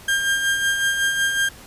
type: tone with tremolo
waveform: 35% pulse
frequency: 1600 Hz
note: G6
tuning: 35 cents sharp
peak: -15 dBFS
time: 0.08-1.49 s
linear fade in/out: 5 ms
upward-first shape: sine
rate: 5.4 Hz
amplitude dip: 45%
effects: pink hiss -43 dBFS RMS until 1.66 s + resampled to 32000 Hz